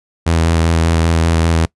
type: tone with vibrato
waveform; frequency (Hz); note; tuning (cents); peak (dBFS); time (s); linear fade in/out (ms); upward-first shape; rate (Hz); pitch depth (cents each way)
sawtooth; 82.41; E2; 0; -7; 0.26-1.66; 10; square; 5.1; 18
effects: noise-tail reverb RT60 0.1 s tail -23 dB re dry + resampled to 24000 Hz